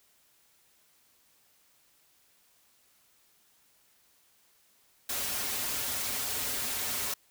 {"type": "noise with comb filter", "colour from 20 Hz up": "white", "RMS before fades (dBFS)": -33, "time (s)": [5.09, 7.14], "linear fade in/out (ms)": 5, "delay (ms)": 6, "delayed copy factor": -0.65, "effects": ["white hiss -66 dBFS RMS until 7.3 s"]}